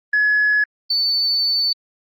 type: tone pair in turn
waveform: sine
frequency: 1695 / 4506 Hz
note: G#6 / C#8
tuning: +35 / +28 cents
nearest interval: octave + perfect fourth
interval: 1693 cents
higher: second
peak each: -12 / -15 dBFS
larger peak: first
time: 0.13-0.64 / 0.9-1.73 s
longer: second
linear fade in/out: 5 ms
effects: tanh soft clip ceiling -10 dBFS + Opus 32 kbps